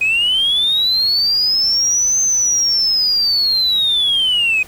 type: linear two-way sweep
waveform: sine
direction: up then down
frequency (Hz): 2489 to 6272 to 2489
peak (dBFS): -11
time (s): 0.01-4.63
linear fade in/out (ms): 5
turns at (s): 2.21
effects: tanh soft clip ceiling -9 dBFS + pink hiss -40 dBFS RMS until 4.67 s